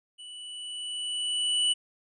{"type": "tone with level ramp", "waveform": "square", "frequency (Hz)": 2962, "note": "F#7", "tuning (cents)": 1, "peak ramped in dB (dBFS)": [-43, -22], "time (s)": [0.18, 1.74], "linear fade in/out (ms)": 20, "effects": ["resampled to 24000 Hz"]}